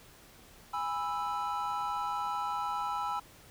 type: chord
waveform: triangle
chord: E major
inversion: first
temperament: just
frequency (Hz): 824.1 / 988.9 / 1318.5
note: G#5 / B5 / E6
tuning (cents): -14 / +2 / 0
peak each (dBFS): -34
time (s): 0.73-3.2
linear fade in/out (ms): 10
effects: pink hiss -56 dBFS RMS until 3.5 s